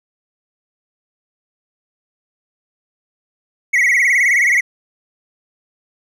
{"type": "tone with vibrato", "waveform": "triangle", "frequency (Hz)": 2067, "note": "C7", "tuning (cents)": -22, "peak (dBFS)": -9, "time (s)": [3.73, 4.61], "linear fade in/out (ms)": 10, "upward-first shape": "sine", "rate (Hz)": 19, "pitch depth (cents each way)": 140, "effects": []}